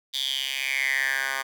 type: tone with high-pass filter sweep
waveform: 10% pulse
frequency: 134.9 Hz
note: C#3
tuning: 47 cents flat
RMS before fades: -27 dBFS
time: 0.13-1.43 s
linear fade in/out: 20 ms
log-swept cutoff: 3700 to 1300 Hz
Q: 6.6
effects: none